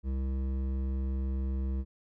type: tone with hard clipping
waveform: sine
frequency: 66.1 Hz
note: C2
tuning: 18 cents sharp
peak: -31 dBFS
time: 0.03-1.85 s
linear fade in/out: 50 ms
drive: 11 dB
effects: none